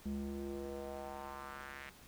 square tone with band-pass filter sweep, 69.3 Hz, C#2, in tune, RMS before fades -44 dBFS, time 0.05-1.9 s, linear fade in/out 10 ms, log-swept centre 200 to 2100 Hz, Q 2.4, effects pink hiss -59 dBFS RMS until 2.07 s

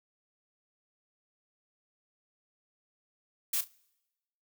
blue noise with echo, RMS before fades -30 dBFS, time 3.53-3.61 s, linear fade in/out 5 ms, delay 34 ms, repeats 2, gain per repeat -13 dB, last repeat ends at 3.678 s, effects noise-tail reverb RT60 1.0 s tail -26 dB re dry

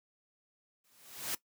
white noise with exponential growth, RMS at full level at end -33 dBFS, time 0.84-1.35 s, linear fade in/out 5 ms, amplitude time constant 110 ms, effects noise-tail reverb RT60 0.1 s tail -18 dB re dry + high-pass 100 Hz 12 dB/octave

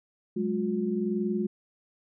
sine tone cluster, 189.5 / 210.5 / 358.6 Hz, F#3 / G#3 / F4, +42 / +24 / +46 cents, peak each -34 / -28 / -30 dBFS, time 0.36-1.47 s, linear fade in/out 10 ms, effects none

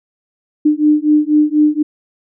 sine beating tone pair, 299.3 / 303.4 Hz, D4 / D#4, +33 / -44 cents, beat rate 4.1 Hz, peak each -12 dBFS, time 0.65-1.83 s, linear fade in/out 10 ms, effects none

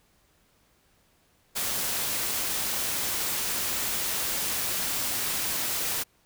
white noise, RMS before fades -29 dBFS, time 1.55-6.04 s, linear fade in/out 20 ms, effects pink hiss -65 dBFS RMS until 6.25 s

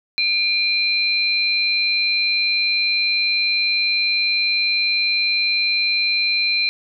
sine tone pair together, 2400 / 4090 Hz, D7 / C8, +37 / -40 cents, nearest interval major sixth, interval 923 cents, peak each -19 dBFS, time 0.18-6.69 s, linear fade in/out 0 ms, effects none

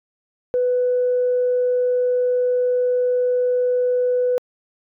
sine tone, 496.8 Hz, B4, 10 cents sharp, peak -15 dBFS, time 0.54-4.38 s, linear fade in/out 0 ms, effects tanh soft clip ceiling -11 dBFS

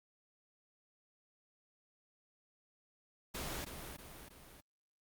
pink noise with echo, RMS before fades -42 dBFS, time 3.34-3.65 s, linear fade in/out 10 ms, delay 320 ms, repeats 3, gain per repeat -5 dB, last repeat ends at 4.61 s, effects Opus 48 kbps

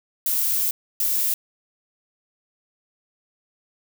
violet noise bursts at uneven times, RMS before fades -22 dBFS, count 2, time 0.26-0.71 / 1-1.34 s, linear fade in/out 2 ms, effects none

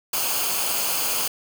white noise with comb filter, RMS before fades -24 dBFS, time 0.13-1.28 s, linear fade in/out 5 ms, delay 0.53 ms, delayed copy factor -0.6, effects none

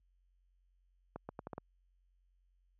accelerating click train, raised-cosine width 1 ms, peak -28 dBFS, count 6, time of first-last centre 1.16-1.58 s, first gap 130 ms, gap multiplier 0.78, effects added 45 Hz sine -63 dBFS peak until 2.79 s + high-pass 60 Hz 12 dB/octave

